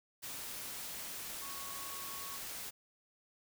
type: tone in noise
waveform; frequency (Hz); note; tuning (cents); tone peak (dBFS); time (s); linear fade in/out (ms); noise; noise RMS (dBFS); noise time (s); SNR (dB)
sine; 1108.7; C#6; 0; -49; 1.41-2.38; 20; white; -44; 0.22-2.71; -8
effects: none